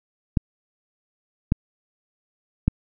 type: clicks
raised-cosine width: 5 ms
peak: -5 dBFS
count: 3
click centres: 0.372 / 1.521 / 2.68 s
effects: none